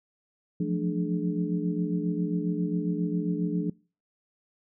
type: tone cluster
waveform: sine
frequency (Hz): 173.2 / 180.6 / 217.5 / 294.7 / 425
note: F3 / F#3 / A3 / D4 / G#4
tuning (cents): -14 / -42 / -20 / +6 / +40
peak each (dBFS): -29 / -31 / -35 / -31 / -37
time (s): 0.6-3.7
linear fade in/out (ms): 5
effects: noise-tail reverb RT60 0.4 s tail -26 dB re dry